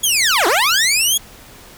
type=linear two-way sweep; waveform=15% pulse; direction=down then up; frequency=3400 to 318 to 3400 Hz; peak=-6 dBFS; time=0.03-1.18 s; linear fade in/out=10 ms; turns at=0.47 s; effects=pink hiss -41 dBFS RMS until 1.77 s